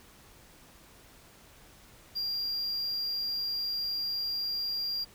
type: tone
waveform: triangle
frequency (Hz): 4776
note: D8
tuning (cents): +28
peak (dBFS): -29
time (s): 2.15-5.05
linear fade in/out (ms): 20
effects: pink hiss -56 dBFS RMS until 5.14 s